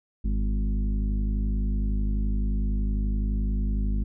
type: harmonic tone with a mistuned harmonic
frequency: 51.3 Hz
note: G#1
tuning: 21 cents flat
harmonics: 1 / 2 / 3 / 4 / 5 / 7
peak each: -23 / -37 / -41 / -33 / -39 / -48 dBFS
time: 0.24-4.04 s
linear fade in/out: 10 ms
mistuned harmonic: 1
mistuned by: -36 cents
effects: none